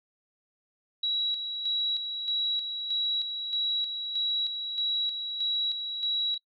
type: tone with tremolo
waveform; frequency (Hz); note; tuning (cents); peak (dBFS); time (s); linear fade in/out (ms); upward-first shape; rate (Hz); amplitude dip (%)
sine; 3888; B7; -28; -25; 1.03-6.38; 5; square; 1.6; 50
effects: noise-tail reverb RT60 0.1 s tail -22 dB re dry